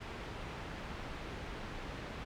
pink low-pass noise, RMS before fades -44 dBFS, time 0-2.25 s, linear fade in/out 20 ms, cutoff 2900 Hz, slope 12 dB/octave, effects none

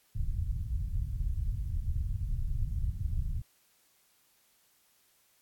pink low-pass noise, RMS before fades -32 dBFS, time 0.15-3.42 s, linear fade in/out 5 ms, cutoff 110 Hz, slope 24 dB/octave, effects white hiss -68 dBFS RMS until 5.41 s + AAC 64 kbps

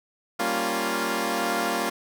10% pulse chord, G half-diminished seventh, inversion none, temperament equal, 196 / 233.1 / 277.2 / 349.2 Hz, G3 / Bb3 / Db4 / F4, 0 / 0 / 0 / 0 cents, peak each -24 / -21 / -23 / -20 dBFS, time 0.39-1.9 s, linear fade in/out 10 ms, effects none

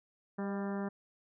harmonic tone with a mistuned harmonic, 198.4 Hz, G3, 21 cents sharp, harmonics 1 / 2 / 3 / 4 / 5 / 6 / 7 / 8 / 9, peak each -35 / -41 / -45 / -47 / -49 / -51 / -52 / -53 / -54 dBFS, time 0.38-0.89 s, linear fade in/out 10 ms, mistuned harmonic 3, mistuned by +31 cents, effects none

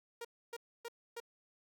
sawtooth tone bursts, 469.2 Hz, A#4, 11 cents sharp, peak -38 dBFS, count 4, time 0.21-1.202 s, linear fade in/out 5 ms, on 38 ms, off 280 ms, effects none

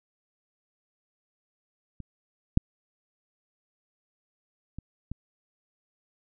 clicks, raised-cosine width 5 ms, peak -27 / -6 / -25 / -22 dBFS, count 4, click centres 2.003 / 2.574 / 4.786 / 5.116 s, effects none

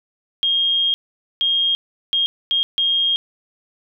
sine tone bursts at uneven times, 3237 Hz, G#7, 45 cents flat, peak -15 dBFS, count 5, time 0.43-0.94 / 1.41-1.75 / 2.13-2.26 / 2.51-2.63 / 2.78-3.16 s, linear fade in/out 0 ms, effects none

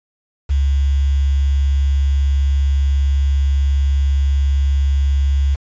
sine tone with quantisation, 69.3 Hz, C#2, in tune, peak -12 dBFS, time 0.49-5.56 s, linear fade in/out 20 ms, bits 6, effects resampled to 16000 Hz

